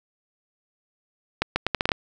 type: accelerating click train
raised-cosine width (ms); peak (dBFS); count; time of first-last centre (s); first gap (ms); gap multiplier
0.3; -5; 8; 1.42-1.918; 140; 0.76
effects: none